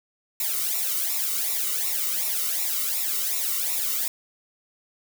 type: noise with flanger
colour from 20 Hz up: blue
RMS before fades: -26 dBFS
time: 0.4-4.08 s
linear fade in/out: 2 ms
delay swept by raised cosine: 0.63 to 1.22 ms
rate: 2.7 Hz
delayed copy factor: -0.85
effects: none